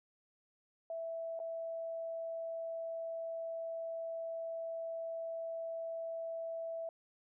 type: tone with dropouts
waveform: sine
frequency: 659.3 Hz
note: E5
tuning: in tune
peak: -38 dBFS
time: 0.9-6.89 s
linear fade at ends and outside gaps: 2 ms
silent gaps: 1.392-1.4 s
effects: none